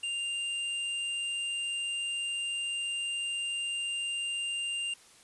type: tone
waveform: square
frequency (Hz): 2794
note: F7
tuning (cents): 0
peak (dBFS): -32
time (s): 0.03-4.94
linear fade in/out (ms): 5
effects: white hiss -57 dBFS RMS until 5.23 s + resampled to 24000 Hz